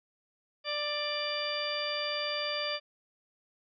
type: harmonic tone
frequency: 591 Hz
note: D5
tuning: 11 cents sharp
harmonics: 1 / 2 / 3 / 4 / 5 / 6 / 8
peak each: -36 / -40 / -41 / -39 / -40 / -39 / -37 dBFS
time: 0.64-2.8 s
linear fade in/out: 50 ms
effects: none